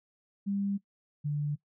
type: tone pair in turn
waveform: sine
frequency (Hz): 199.4 / 146.98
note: G3 / D3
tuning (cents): +30 / +2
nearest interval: perfect fourth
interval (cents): 528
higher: first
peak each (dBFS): -28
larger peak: neither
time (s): 0.46-0.78 / 1.24-1.56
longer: neither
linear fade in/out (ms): 20
effects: noise-tail reverb RT60 0.1 s tail -20 dB re dry